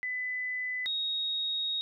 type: tone pair in turn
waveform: sine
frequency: 2003 / 3760 Hz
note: B6 / A#7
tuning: +24 / +14 cents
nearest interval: major seventh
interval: 1090 cents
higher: second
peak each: -31 / -29 dBFS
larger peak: second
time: 0.03-0.86 / 0.86-1.81 s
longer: second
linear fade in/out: 0 ms
effects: none